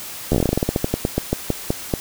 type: slowing click train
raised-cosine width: 2 ms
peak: -4 dBFS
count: 22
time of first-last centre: 0.32-1.938 s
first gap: 12 ms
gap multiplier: 1.16
effects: white hiss -33 dBFS RMS until 2 s